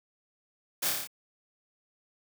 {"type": "noise with echo", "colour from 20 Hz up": "white", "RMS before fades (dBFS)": -30, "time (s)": [0.82, 0.9], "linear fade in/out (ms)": 10, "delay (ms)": 29, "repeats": 6, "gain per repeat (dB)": -2, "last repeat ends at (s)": 1.074, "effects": ["high-pass 150 Hz 12 dB/octave"]}